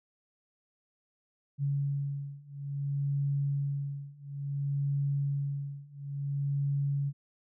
sine beating tone pair, 140.5 / 141.08 Hz, C#3 / C#3, +24 / +31 cents, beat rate 0.58 Hz, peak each -33 / -32 dBFS, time 1.58-7.13 s, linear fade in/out 50 ms, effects none

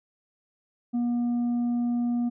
triangle tone with tanh clipping, 240 Hz, B3, 49 cents flat, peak -24 dBFS, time 0.93-2.3 s, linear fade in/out 20 ms, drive 8 dB, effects none

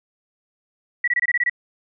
sine tone bursts, 1939 Hz, B6, 32 cents flat, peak -16 dBFS, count 8, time 1.04-1.497 s, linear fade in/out 5 ms, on 37 ms, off 23 ms, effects none

